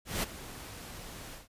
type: noise with ADSR envelope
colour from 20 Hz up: pink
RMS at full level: -30 dBFS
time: 0.05-1.48 s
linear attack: 180 ms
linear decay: 17 ms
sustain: -15 dB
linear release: 150 ms
effects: resampled to 32000 Hz